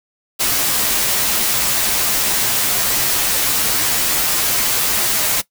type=noise with comb filter; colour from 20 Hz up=white; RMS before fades=-17 dBFS; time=0.39-5.42 s; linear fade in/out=20 ms; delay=12 ms; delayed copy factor=-0.75; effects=noise-tail reverb RT60 0.1 s tail -19 dB re dry